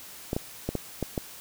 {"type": "clicks", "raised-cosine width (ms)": 2, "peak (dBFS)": -14, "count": 6, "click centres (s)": [0.331, 0.365, 0.69, 0.753, 1.027, 1.178], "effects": ["white hiss -45 dBFS RMS until 1.4 s"]}